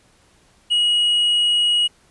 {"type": "tone", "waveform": "triangle", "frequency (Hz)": 2900, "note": "F#7", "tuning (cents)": -35, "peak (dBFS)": -13, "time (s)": [0.7, 1.88], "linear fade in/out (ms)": 20, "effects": ["pink hiss -56 dBFS RMS until 2.1 s", "resampled to 24000 Hz"]}